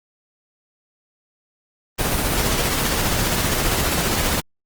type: noise with tremolo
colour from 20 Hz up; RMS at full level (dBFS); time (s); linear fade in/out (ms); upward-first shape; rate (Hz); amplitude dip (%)
pink; -19; 1.98-4.41; 20; sine; 15; 30
effects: Opus 24 kbps